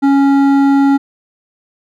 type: tone with hard clipping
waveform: sine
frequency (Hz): 277.2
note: C#4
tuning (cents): 0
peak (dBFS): -9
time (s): 0.02-0.98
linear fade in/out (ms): 20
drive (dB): 10
effects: none